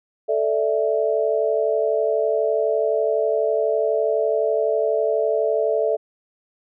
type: chord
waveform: sine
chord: A suspended fourth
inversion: none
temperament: equal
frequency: 440 / 587.3 / 659.3 Hz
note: A4 / D5 / E5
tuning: 0 / 0 / 0 cents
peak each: -21 / -23 / -22 dBFS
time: 0.28-5.97 s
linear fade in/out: 20 ms
effects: none